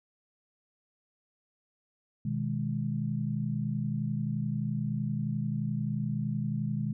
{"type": "chord", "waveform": "sine", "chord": "G# minor", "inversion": "first", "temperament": "just", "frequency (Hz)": [124.59, 155.74, 207.7], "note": ["B2", "D#3", "G#3"], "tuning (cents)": [16, 2, 0], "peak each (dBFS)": -33, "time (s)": [2.25, 6.93], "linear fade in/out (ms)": 5, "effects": []}